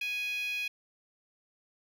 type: tone with high-pass filter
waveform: 10% pulse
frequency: 830.6 Hz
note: G#5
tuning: in tune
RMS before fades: -34 dBFS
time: 0.01-0.68 s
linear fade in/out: 5 ms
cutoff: 2600 Hz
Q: 9.8
effects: none